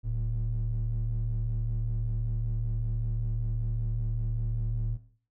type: ring-modulated tone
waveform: triangle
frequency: 76 Hz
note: D#2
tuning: 40 cents flat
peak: -21 dBFS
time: 0.03-4.98 s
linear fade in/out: 50 ms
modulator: 36.7 Hz
effects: noise-tail reverb RT60 0.5 s tail -17 dB re dry + tanh soft clip ceiling -22 dBFS